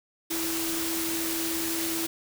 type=tone in noise; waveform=sine; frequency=329.6 Hz; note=E4; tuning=in tune; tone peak=-31 dBFS; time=0.3-2.07 s; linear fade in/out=10 ms; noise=white; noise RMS=-31 dBFS; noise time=0.3-2.07 s; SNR=-3 dB; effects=none